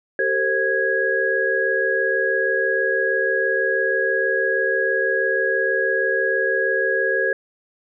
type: tone cluster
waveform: sine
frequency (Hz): 388.6 / 454.8 / 532 / 1657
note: G4 / A#4 / C5 / G#6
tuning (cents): -15 / -43 / +29 / -4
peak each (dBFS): -25 / -25 / -24 / -20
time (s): 0.19-7.33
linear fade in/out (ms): 2
effects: none